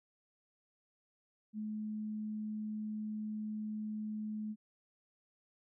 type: tone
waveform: sine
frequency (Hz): 214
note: A3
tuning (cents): -48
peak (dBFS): -37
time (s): 1.53-4.56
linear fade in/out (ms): 50
effects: none